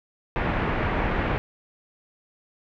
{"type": "low-pass noise", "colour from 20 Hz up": "pink", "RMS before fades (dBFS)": -25, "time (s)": [0.36, 1.38], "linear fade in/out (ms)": 0, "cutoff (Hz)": 2300, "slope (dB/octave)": 24, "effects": []}